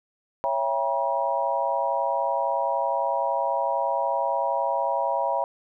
sine chord, C# diminished seventh, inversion none, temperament just, 554.4 / 665.2 / 798.3 / 957.9 Hz, C#5 / E5 / G5 / Bb5, 0 / +16 / +31 / +47 cents, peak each -28 / -28 / -29 / -26 dBFS, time 0.44-5.44 s, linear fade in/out 0 ms, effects none

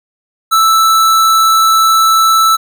square tone, 1318.5 Hz, E6, in tune, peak -7 dBFS, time 0.51-2.57 s, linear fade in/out 20 ms, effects none

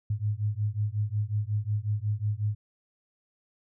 sine beating tone pair, 102.5 / 108 Hz, G#2 / A2, -22 / -32 cents, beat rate 5.5 Hz, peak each -29 dBFS, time 0.1-2.55 s, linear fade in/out 5 ms, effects none

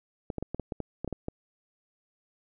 clicks, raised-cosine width 2 ms, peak -19 dBFS, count 11, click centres 0.302 / 0.383 / 0.426 / 0.546 / 0.597 / 0.722 / 0.803 / 1.046 / 1.077 / 1.127 / 1.284 s, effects none

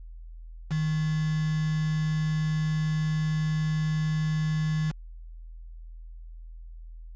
sine tone with quantisation, 155.56 Hz, D#3, in tune, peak -24 dBFS, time 0.7-4.92 s, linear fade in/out 20 ms, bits 6, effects added 41 Hz sine -40 dBFS peak until 7.15 s + resampled to 16000 Hz

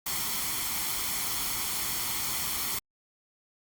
white noise with comb filter, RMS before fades -31 dBFS, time 0.06-2.79 s, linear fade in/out 5 ms, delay 0.92 ms, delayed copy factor +0.55, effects Opus 48 kbps

